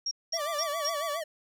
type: tone bursts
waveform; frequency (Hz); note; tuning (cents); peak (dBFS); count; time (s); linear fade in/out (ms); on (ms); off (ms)
sine; 5588; F8; 0; -28; 4; 0.06-0.898; 5; 52; 210
type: tone with vibrato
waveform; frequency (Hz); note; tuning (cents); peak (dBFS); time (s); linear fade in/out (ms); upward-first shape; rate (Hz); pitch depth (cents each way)
square; 624; D#5; +5; -33; 0.33-1.24; 10; sine; 7.3; 140
type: tone with pitch glide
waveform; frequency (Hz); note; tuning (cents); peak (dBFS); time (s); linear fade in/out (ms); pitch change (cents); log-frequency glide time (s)
45% pulse; 1174.7 to 1145.2; D6 to D6; 0 to -44; -33; 0.36-1.21; 50; -44; 0.62-0.7
effects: none